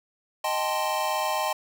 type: chord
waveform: square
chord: A half-diminished seventh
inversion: second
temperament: equal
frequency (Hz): 622.3 / 784 / 880 / 1046.5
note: Eb5 / G5 / A5 / C6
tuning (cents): 0 / 0 / 0 / 0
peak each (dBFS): -31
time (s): 0.44-1.53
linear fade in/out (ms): 5
effects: none